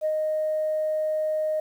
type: tone with ADSR envelope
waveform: sine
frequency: 620 Hz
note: D#5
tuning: 6 cents flat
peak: -20 dBFS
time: 0.01-1.6 s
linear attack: 41 ms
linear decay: 67 ms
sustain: -2 dB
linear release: 4 ms
effects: tanh soft clip ceiling -17 dBFS + 9-bit